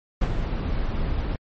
brown noise with ADSR envelope, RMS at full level -19 dBFS, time 0.21-1.36 s, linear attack 8 ms, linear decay 68 ms, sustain -6 dB, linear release 3 ms, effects low-pass 4000 Hz 12 dB/octave + MP3 32 kbps

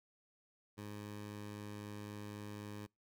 15% pulse tone, 103.83 Hz, G#2, in tune, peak -39 dBFS, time 0.77-2.87 s, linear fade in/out 20 ms, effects noise-tail reverb RT60 0.2 s tail -26 dB re dry

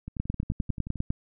two click trains, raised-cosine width 5 ms, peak -24 / -14 dBFS, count 11 / 10, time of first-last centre 0.08-0.957 / 0.2-1.105 s, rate 11.4 / 9.95 Hz, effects none

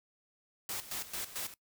white noise with tremolo, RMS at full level -38 dBFS, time 0.69-1.54 s, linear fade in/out 2 ms, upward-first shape square, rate 4.5 Hz, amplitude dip 75%, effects noise-tail reverb RT60 0.1 s tail -20 dB re dry

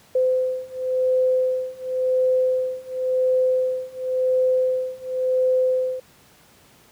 sine beating tone pair, 512 / 512.93 Hz, C5 / C5, -38 / -34 cents, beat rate 0.93 Hz, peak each -22 / -21 dBFS, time 0.15-6 s, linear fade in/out 5 ms, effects pink hiss -53 dBFS RMS until 6.91 s + high-pass 80 Hz 12 dB/octave

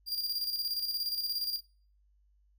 45% pulse tone with tremolo, 4781 Hz, D8, 30 cents sharp, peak -29 dBFS, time 0.06-1.61 s, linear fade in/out 50 ms, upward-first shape square, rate 17 Hz, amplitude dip 50%, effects noise-tail reverb RT60 0.5 s tail -23 dB re dry + added 50 Hz sine -64 dBFS peak until 2.58 s

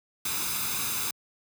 white noise with comb filter, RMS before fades -30 dBFS, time 0.25-1.11 s, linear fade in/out 5 ms, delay 0.8 ms, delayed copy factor +0.65, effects high-pass 80 Hz 12 dB/octave

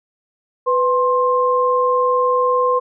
sine tone pair together, 498.4 / 1056.1 Hz, B4 / C6, +16 / +16 cents, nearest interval octave + minor second, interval 1300 cents, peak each -16 dBFS, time 0.66-2.8 s, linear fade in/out 20 ms, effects none

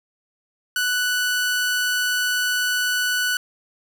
sawtooth tone, 1484 Hz, F#6, 5 cents sharp, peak -16 dBFS, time 0.76-3.37 s, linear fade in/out 2 ms, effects none

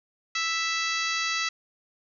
harmonic tone, 659.3 Hz, E5, in tune, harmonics 2 / 3 / 4 / 5 / 6 / 7 / 8 / 9 / 10, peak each -32 / -31 / -32 / -37 / -34 / -35 / -40 / -38 / -41 dBFS, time 0.35-1.49 s, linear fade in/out 5 ms, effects none

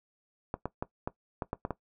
clicks, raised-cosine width 1 ms, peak -18 dBFS, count 8, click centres 0.541 / 0.656 / 0.825 / 1.075 / 1.422 / 1.531 / 1.651 / 1.707 s, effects noise-tail reverb RT60 0.1 s tail -17 dB re dry

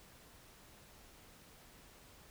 silence, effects pink hiss -60 dBFS RMS until 2.3 s

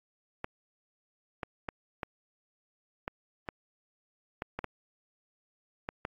clicks, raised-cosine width 0.5 ms, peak -19 dBFS, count 11, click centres 0.444 / 1.432 / 1.688 / 2.032 / 3.079 / 3.488 / 4.421 / 4.59 / 4.643 / 5.889 / 6.051 s, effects AAC 32 kbps

